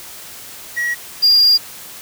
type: tone pair in turn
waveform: triangle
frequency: 1914 / 4808 Hz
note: A#6 / D8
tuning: +45 / +40 cents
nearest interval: octave + major third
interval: 1595 cents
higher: second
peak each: -15 / -7 dBFS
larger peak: second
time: 0.76-0.95 / 1.22-1.58 s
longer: second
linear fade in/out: 20 ms
effects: white hiss -35 dBFS RMS until 2.01 s